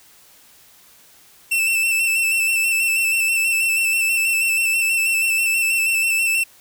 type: tone with vibrato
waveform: 45% pulse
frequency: 2668 Hz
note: E7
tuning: 20 cents sharp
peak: -16 dBFS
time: 1.51-6.44 s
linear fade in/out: 10 ms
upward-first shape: square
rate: 6.2 Hz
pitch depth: 24 cents each way
effects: white hiss -50 dBFS RMS until 6.6 s